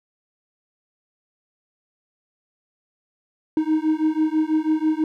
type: beating tone pair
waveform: triangle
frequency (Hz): 309.7 / 315.8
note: D#4 / D#4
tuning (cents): -8 / +26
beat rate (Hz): 6.1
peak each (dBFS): -19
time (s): 3.57-5.04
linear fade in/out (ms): 2
effects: none